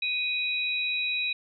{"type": "tone pair together", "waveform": "sine", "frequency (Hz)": [2489, 3867], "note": ["D#7", "B7"], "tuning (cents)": [0, -37], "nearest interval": "minor sixth", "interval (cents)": 763, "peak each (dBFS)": [-27, -31], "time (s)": [0.02, 1.33], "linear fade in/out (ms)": 5, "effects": []}